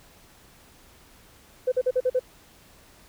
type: tone bursts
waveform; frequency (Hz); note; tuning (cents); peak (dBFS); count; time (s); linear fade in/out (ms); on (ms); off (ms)
sine; 507; B4; +45; -18; 6; 1.67-2.195; 10; 50; 45
effects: tanh soft clip ceiling -14 dBFS + pink hiss -54 dBFS RMS until 3.08 s